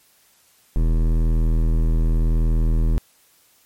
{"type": "tone with hard clipping", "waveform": "sine", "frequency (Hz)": 40.43, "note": "E1", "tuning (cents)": -33, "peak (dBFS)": -17, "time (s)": [0.76, 2.98], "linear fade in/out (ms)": 0, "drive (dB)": 15, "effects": ["white hiss -57 dBFS RMS until 3.65 s", "MP3 64 kbps"]}